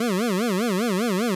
25% pulse tone with vibrato, 210 Hz, G#3, 19 cents sharp, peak -17 dBFS, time 0-1.35 s, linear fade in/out 5 ms, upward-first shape sine, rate 5 Hz, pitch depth 270 cents each way, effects resampled to 32000 Hz + 9-bit

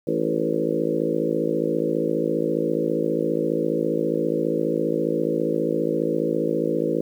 harmonic tone with a mistuned harmonic, 54.8 Hz, A1, 6 cents flat, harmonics 3 / 4 / 5 / 6 / 7 / 8 / 9 / 10, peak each -31 / -31 / -29 / -26 / -29 / -29 / -26 / -32 dBFS, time 0.07-7.01 s, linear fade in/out 5 ms, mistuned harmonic 8, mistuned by +25 cents, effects 9-bit

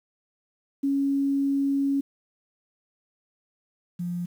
sine tone pair in turn, 277.2 / 175.43 Hz, C#4 / F3, 0 / +8 cents, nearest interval minor sixth, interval 792 cents, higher first, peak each -21 / -27 dBFS, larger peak first, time 0.83-2.01 / 3.99-4.26 s, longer first, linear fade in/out 10 ms, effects 9-bit

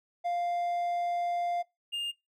triangle tone pair in turn, 698.5 / 2818 Hz, F5 / F7, 0 / +15 cents, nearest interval 2 octaves, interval 2415 cents, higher second, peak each -26 / -29 dBFS, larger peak first, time 0.24-1.63 / 1.92-2.12 s, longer first, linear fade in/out 20 ms, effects noise-tail reverb RT60 0.2 s tail -22 dB re dry

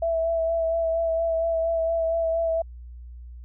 sine tone with vibrato, 659.3 Hz, E5, in tune, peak -21 dBFS, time 0.02-2.62 s, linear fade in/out 5 ms, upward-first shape sine, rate 4.3 Hz, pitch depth 20 cents each way, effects added 60 Hz sine -38 dBFS peak until 3.44 s

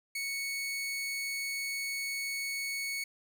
sawtooth tone, 2217 Hz, C#7, in tune, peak -30 dBFS, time 0.15-3.04 s, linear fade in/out 5 ms, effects none

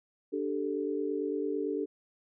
sine chord, D suspended fourth, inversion none, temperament just, 293.7 / 391.6 / 440.5 Hz, D4 / G4 / A4, 0 / -2 / +2 cents, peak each -34 dBFS, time 0.32-1.86 s, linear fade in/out 20 ms, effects none

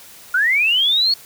sine linear sweep, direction up, 1404 to 4421 Hz, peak -13 dBFS, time 0.34-1.14 s, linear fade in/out 5 ms, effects white hiss -42 dBFS RMS until 1.25 s

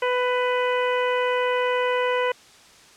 harmonic tone, 497.7 Hz, B4, 13 cents sharp, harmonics 1 / 2 / 3 / 4 / 5 / 6, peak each -22 / -26 / -31 / -31 / -34 / -35 dBFS, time 0.02-2.32 s, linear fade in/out 5 ms, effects white hiss -50 dBFS RMS until 2.96 s + low-pass 7000 Hz 12 dB/octave

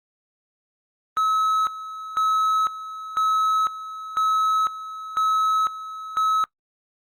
triangle tone with tremolo, 1289 Hz, E6, 39 cents flat, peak -16 dBFS, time 1.17-6.44 s, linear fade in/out 0 ms, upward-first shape square, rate 1 Hz, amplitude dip 80%, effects noise-tail reverb RT60 0.1 s tail -24 dB re dry + Opus 24 kbps

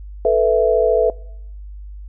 sine chord, A suspended second, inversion none, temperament equal, 440 / 493.9 / 659.3 Hz, A4 / B4 / E5, 0 / 0 / 0 cents, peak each -16 dBFS, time 0.25-1.1 s, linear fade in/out 2 ms, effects noise-tail reverb RT60 0.7 s tail -23 dB re dry + added 50 Hz sine -31 dBFS peak until 2.08 s

